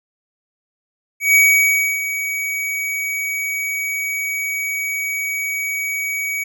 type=tone with ADSR envelope; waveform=square; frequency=2262 Hz; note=C#7; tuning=34 cents sharp; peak=-9 dBFS; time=1.2-6.44 s; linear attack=150 ms; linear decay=640 ms; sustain=-12 dB; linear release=10 ms; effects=none